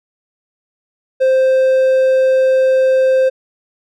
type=tone; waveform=triangle; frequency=523.3 Hz; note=C5; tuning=in tune; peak=-7 dBFS; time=1.2-3.3 s; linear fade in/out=20 ms; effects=none